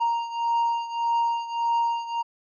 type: beating tone pair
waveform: triangle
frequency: 932.3 / 934 Hz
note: A#5 / A#5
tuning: 0 / +3 cents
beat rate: 1.7 Hz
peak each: -22 / -26 dBFS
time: 0-2.23 s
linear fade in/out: 20 ms
effects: resampled to 16000 Hz